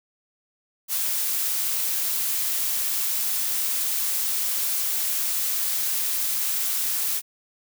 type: noise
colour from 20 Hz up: blue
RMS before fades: -25 dBFS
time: 0.88-7.22 s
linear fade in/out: 50 ms
effects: none